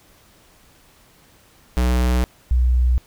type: tone pair in turn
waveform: square / sine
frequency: 61.8 / 61.8 Hz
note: B1 / B1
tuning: +2 / +2 cents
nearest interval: unison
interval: 0 cents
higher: neither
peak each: -16 / -13 dBFS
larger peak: second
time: 1.77-2.24 / 2.51-2.98 s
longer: neither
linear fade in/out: 0 ms
effects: pink hiss -53 dBFS RMS until 3.06 s